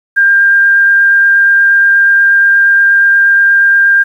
sine tone with vibrato, 1598 Hz, G6, 33 cents sharp, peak -4 dBFS, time 0.16-4.04 s, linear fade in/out 20 ms, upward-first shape triangle, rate 8.4 Hz, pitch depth 8 cents each way, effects 7-bit

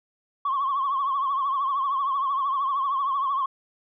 sine tone with vibrato, 1094 Hz, C#6, 23 cents flat, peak -21 dBFS, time 0.45-3.46 s, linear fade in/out 5 ms, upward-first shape triangle, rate 13 Hz, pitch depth 99 cents each way, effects tanh soft clip ceiling -18 dBFS

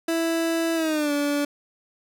30% pulse tone with pitch glide, 330 to 288.9 Hz, E4 to D4, +2 to -28 cents, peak -19 dBFS, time 0.08-1.45 s, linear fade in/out 5 ms, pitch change -230 cents, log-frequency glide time 0.75-1.12 s, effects none

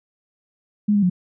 sine tone with pitch steps, 208 / 203.6 / 180.3 Hz, G#3 / G#3 / F#3, +3 / -34 / -45 cents, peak -14 dBFS, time 0.88-1.099 s, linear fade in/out 10 ms, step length 73 ms, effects none

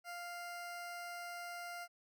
20% pulse tone, 698.5 Hz, F5, in tune, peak -39 dBFS, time 0.04-1.88 s, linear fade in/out 50 ms, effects none

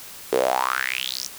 sawtooth tone with high-pass filter sweep, 64.2 Hz, C2, 32 cents flat, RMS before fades -24 dBFS, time 0.32-1.28 s, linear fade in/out 10 ms, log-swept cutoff 410 to 6200 Hz, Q 6.5, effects white hiss -40 dBFS RMS until 1.38 s

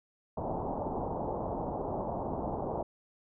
white low-pass noise, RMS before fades -35 dBFS, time 0.37-2.83 s, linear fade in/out 5 ms, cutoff 920 Hz, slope 48 dB/octave, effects none

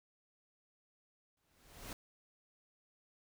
pink noise with exponential growth, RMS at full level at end -44 dBFS, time 1.37-1.93 s, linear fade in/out 2 ms, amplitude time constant 120 ms, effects none

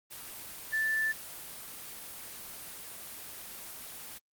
sine tone in noise, 1760 Hz, A6, in tune, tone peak -27 dBFS, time 0.72-1.13 s, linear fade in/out 20 ms, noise white, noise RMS -44 dBFS, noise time 0.1-4.19 s, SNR +14 dB, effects Opus 24 kbps

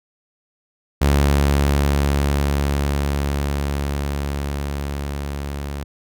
sawtooth tone with level ramp, 70.9 Hz, C#2, 40 cents sharp, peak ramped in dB -9 to -22 dBFS, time 1.01-5.84 s, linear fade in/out 10 ms, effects none

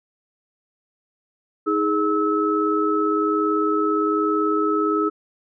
sine tone cluster, 314.6 / 415.8 / 1298 Hz, D#4 / G#4 / E6, +19 / +2 / -27 cents, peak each -22 dBFS, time 1.66-5.1 s, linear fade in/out 20 ms, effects none

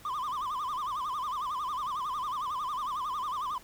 triangle tone with vibrato, 1107 Hz, C#6, 3 cents flat, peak -29 dBFS, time 0.05-3.58 s, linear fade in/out 2 ms, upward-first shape sine, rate 11 Hz, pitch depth 190 cents each way, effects pink hiss -54 dBFS RMS until 3.63 s

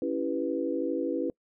sine chord, C# half-diminished seventh, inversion none, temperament equal, 277.2 / 329.6 / 392 / 493.9 Hz, C#4 / E4 / G4 / B4, 0 / 0 / 0 / 0 cents, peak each -32 / -31 / -36 / -32 dBFS, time 0.02-1.3 s, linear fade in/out 2 ms, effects noise-tail reverb RT60 0.1 s tail -25 dB re dry

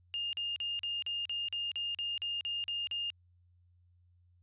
sine tone bursts, 2823 Hz, F7, 18 cents sharp, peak -33 dBFS, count 13, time 0.14-3.102 s, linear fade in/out 0 ms, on 190 ms, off 41 ms, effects added 88 Hz sine -63 dBFS peak until 4.42 s + resampled to 8000 Hz

